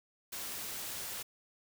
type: noise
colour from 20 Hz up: white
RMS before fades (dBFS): -41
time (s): 0.32-1.23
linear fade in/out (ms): 10
effects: none